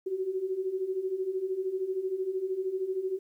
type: beating tone pair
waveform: sine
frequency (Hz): 367.6 / 380.6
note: F#4 / F#4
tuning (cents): -11 / +49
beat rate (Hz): 13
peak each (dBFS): -35 / -30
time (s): 0.06-3.19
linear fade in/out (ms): 10
effects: 11-bit